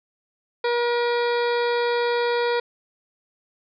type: harmonic tone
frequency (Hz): 477.9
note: A#4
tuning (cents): +43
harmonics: 1 / 2 / 3 / 4 / 5 / 7 / 8 / 9 / 10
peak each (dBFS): -21 / -27 / -31 / -33 / -35 / -38 / -39 / -40 / -41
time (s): 0.64-2.6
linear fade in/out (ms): 5
effects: none